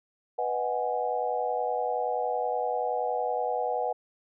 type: chord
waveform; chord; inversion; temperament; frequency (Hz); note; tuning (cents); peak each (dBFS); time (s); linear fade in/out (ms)
sine; G# minor seventh; first; equal; 493.9 / 622.3 / 740 / 830.6; B4 / D#5 / F#5 / G#5; 0 / 0 / 0 / 0; -31 / -34 / -30 / -33; 0.38-3.93; 10
effects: none